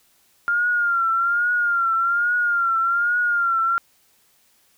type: tone with vibrato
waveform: sine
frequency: 1396.9 Hz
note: F6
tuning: in tune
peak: -17 dBFS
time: 0.48-3.78 s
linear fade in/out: 0 ms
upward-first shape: triangle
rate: 1.2 Hz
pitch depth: 76 cents each way
effects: white hiss -60 dBFS RMS until 4.77 s